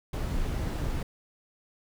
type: noise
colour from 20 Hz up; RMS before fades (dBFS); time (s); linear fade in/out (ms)
brown; -30; 0.13-1.03; 5
effects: none